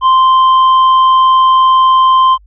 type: tone with hard clipping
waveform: sine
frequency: 1043 Hz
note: C6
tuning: 6 cents flat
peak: -6 dBFS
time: 0.01-2.38 s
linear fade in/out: 50 ms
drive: 4 dB
effects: added 50 Hz sine -40 dBFS peak until 2.46 s + resampled to 11025 Hz